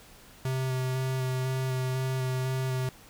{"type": "tone with vibrato", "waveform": "square", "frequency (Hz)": 130, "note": "C3", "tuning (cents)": -11, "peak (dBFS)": -28, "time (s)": [0.45, 2.89], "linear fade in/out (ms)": 2, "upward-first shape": "square", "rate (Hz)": 2, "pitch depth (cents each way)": 11, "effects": ["pink hiss -53 dBFS RMS until 3.09 s"]}